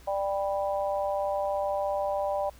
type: harmonic tone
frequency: 197.1 Hz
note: G3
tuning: 10 cents sharp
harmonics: 3 / 4 / 5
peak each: -28 / -31 / -36 dBFS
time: 0.07-2.5 s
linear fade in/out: 10 ms
effects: added 60 Hz sine -51 dBFS peak until 2.59 s + pink hiss -56 dBFS RMS until 2.59 s